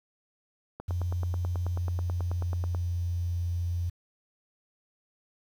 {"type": "click train", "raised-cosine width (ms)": 1, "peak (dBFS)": -24, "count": 19, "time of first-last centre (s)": [0.8, 2.748], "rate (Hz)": 9.24}
{"type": "tone with pitch glide", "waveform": "sine", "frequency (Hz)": [88.2, 86.84], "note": ["F2", "F2"], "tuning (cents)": [18, -9], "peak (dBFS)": -27, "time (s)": [0.88, 3.9], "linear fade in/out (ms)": 10, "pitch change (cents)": -27, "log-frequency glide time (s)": [1.76, 3.44]}
{"effects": ["9-bit"]}